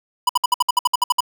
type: tone bursts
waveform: square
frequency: 987.8 Hz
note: B5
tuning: in tune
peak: -13 dBFS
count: 12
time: 0.27-1.206 s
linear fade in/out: 5 ms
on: 23 ms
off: 60 ms
effects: none